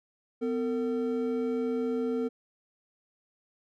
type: tone pair together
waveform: triangle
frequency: 251.9 / 453.6 Hz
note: B3 / A#4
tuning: +34 / -47 cents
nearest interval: minor seventh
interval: 1019 cents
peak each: -28 dBFS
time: 0.41-2.29 s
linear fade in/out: 20 ms
effects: none